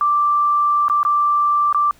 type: tone with dropouts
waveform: sine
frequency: 1174.7 Hz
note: D6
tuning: in tune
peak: -13 dBFS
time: 0.01-1.91 s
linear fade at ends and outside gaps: 1 ms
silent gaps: 0.883-0.898 / 1.031-1.05 / 1.727-1.746 s
effects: pink hiss -52 dBFS RMS until 1.99 s